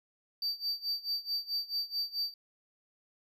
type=tone with tremolo; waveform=triangle; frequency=4635 Hz; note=D8; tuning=24 cents flat; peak=-28 dBFS; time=0.42-2.34 s; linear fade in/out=2 ms; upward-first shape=sine; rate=4.6 Hz; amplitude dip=90%; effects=none